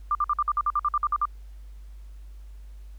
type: tone bursts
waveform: sine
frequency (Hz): 1190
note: D6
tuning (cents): +22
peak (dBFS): -20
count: 13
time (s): 0.11-1.254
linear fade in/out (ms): 2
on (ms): 40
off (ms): 52
effects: added 50 Hz sine -40 dBFS peak until 2.98 s + pink hiss -64 dBFS RMS until 2.98 s